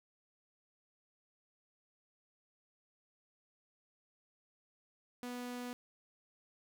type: tone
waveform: sawtooth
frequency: 245.8 Hz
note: B3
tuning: 8 cents flat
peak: -37 dBFS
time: 5.23-5.73 s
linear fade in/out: 0 ms
effects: none